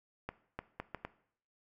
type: accelerating click train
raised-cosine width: 0.5 ms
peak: -23 dBFS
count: 5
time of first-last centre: 0.29-1.05 s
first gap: 300 ms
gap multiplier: 0.7
effects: noise-tail reverb RT60 0.6 s tail -17 dB re dry